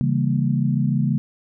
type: chord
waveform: sine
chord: C# diminished seventh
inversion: none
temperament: equal with one note detuned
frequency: 138.59 / 164.81 / 198.73 / 233.1 Hz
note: C#3 / E3 / G3 / Bb3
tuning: 0 / 0 / +24 / 0 cents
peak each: -20 / -25 / -24 / -24 dBFS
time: 0.01-1.18 s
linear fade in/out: 0 ms
effects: none